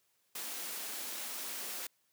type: high-pass noise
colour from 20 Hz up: white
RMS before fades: -41 dBFS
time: 0.35-1.87 s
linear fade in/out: 5 ms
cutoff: 190 Hz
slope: 96 dB/octave
effects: white hiss -75 dBFS RMS until 2.12 s + high-pass 80 Hz 12 dB/octave